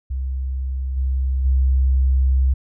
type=tone with level steps; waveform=sine; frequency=65.6 Hz; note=C2; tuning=5 cents sharp; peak=-21 / -17 / -13 dBFS; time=0.1-2.54 s; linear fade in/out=10 ms; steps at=0.96 / 1.44 s; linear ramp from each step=20 ms; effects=none